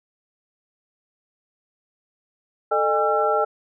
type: tone cluster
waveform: sine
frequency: 439.7 / 609 / 813 / 1348 Hz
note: A4 / D#5 / G#5 / E6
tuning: -1 / -37 / -37 / +38 cents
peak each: -23 dBFS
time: 2.71-3.45 s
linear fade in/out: 10 ms
effects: none